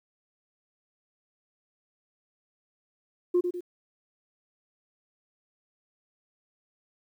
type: tone with echo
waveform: sine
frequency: 355.1 Hz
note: F4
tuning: 29 cents sharp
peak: -18 dBFS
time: 3.34-3.41 s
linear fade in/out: 10 ms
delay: 99 ms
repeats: 2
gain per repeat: -7 dB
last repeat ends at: 3.608 s
effects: tanh soft clip ceiling -17 dBFS + 10-bit